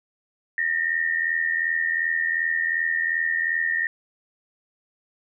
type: tone pair together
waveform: sine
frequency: 1813.3 / 1896 Hz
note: A#6 / A#6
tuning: -48 / +29 cents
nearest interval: minor second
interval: 77 cents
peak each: -23 / -25 dBFS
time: 0.58-3.87 s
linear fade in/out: 2 ms
effects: none